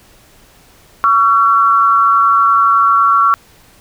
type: tone pair together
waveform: sine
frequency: 1127.7 / 1356 Hz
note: C#6 / E6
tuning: +29 / +49 cents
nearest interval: minor third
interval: 320 cents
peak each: -10 dBFS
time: 1.04-3.34 s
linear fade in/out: 0 ms
effects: pink hiss -46 dBFS RMS until 3.8 s